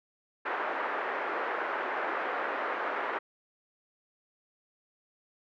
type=band-pass noise; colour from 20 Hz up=white; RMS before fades=-33 dBFS; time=0.45-3.19 s; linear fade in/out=10 ms; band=350 to 1700 Hz; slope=24 dB/octave; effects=none